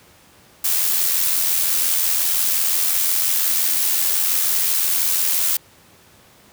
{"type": "noise with amplitude modulation", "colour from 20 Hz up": "blue", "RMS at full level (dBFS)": -17, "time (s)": [0.64, 5.57], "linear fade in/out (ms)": 5, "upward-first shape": "sine", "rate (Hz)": 85.7, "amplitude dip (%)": 40, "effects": ["pink hiss -50 dBFS RMS until 6.52 s", "high-pass 80 Hz 12 dB/octave"]}